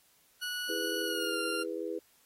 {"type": "tone with pitch glide", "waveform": "20% pulse", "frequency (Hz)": [1468, 1392.8], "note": ["F#6", "F6"], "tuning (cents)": [-14, -5], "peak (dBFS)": -29, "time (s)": [0.41, 1.64], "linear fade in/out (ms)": 20, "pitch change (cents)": -91, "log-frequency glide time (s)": [1.02, 1.38]}
{"type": "chord", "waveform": "sine", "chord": "E major", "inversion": "none", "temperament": "just", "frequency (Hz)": [329.6, 412, 494.4], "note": ["E4", "G#4", "B4"], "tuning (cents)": [0, -14, 2], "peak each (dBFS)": -38, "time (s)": [0.69, 1.99], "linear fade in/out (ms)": 5}
{"effects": ["white hiss -66 dBFS RMS until 2.25 s", "AAC 48 kbps"]}